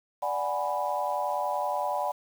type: chord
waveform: sine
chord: G# half-diminished seventh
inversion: second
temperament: equal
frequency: 587.3 / 740 / 830.6 / 987.8 Hz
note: D5 / F#5 / G#5 / B5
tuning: 0 / 0 / 0 / 0 cents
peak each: -32 dBFS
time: 0.22-2.12 s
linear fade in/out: 10 ms
effects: 8-bit